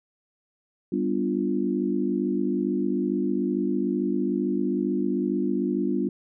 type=chord; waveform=sine; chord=G dominant seventh; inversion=none; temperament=equal; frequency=196 / 246.9 / 293.7 / 349.2 Hz; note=G3 / B3 / D4 / F4; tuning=0 / 0 / 0 / 0 cents; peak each=-28 dBFS; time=0.92-6.09 s; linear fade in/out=5 ms; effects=none